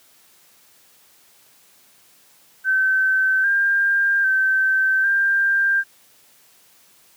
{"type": "tone with pitch steps", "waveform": "sine", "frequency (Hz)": [1538, 1598, 1547, 1589], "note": ["G6", "G6", "G6", "G6"], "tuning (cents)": [-33, 33, -23, 23], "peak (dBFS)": -15, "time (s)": [2.64, 5.84], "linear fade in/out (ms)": 50, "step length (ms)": 800, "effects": ["white hiss -54 dBFS RMS until 7.16 s", "high-pass 100 Hz 12 dB/octave"]}